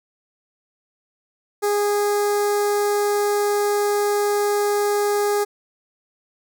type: tone with notch filter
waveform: sawtooth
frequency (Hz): 411.5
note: G#4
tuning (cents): -16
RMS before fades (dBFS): -20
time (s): 1.62-5.45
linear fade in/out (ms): 20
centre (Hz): 2900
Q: 0.74
effects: none